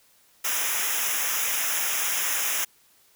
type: noise with comb filter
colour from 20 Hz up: white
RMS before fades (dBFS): -26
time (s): 0.44-2.65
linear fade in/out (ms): 10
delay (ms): 0.23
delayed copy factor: -0.95
effects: white hiss -60 dBFS RMS until 3.15 s